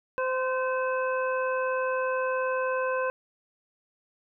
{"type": "harmonic tone with a mistuned harmonic", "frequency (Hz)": 517, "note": "C5", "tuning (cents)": -21, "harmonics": [1, 2, 3, 5], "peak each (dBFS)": [-27, -31, -33, -40], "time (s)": [0.18, 3.1], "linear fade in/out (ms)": 0, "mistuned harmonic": 3, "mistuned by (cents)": -17, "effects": []}